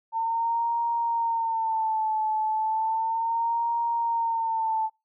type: tone with vibrato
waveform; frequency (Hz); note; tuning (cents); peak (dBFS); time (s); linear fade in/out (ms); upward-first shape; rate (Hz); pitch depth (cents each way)
sine; 900; A5; +39; -23; 0.12-4.9; 50; sine; 0.34; 65
effects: noise-tail reverb RT60 0.2 s tail -22 dB re dry